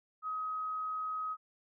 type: tone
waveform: sine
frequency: 1265 Hz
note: D#6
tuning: 28 cents sharp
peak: -34 dBFS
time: 0.22-1.37 s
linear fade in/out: 50 ms
effects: none